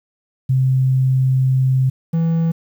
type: tone pair in turn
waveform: sine / triangle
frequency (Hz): 130.81 / 164.81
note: C3 / E3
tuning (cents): 0 / 0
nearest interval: major third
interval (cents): 400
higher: second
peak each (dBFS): -12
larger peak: neither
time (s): 0.49-1.9 / 2.13-2.52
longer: first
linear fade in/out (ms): 10
effects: 8-bit